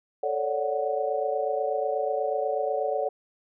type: chord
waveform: sine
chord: D major seventh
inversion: second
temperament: equal with one note detuned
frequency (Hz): 440 / 554.4 / 582.6 / 740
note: A4 / C#5 / D5 / F#5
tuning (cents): 0 / 0 / -14 / 0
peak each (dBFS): -30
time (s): 0.23-3.09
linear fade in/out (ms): 5
effects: none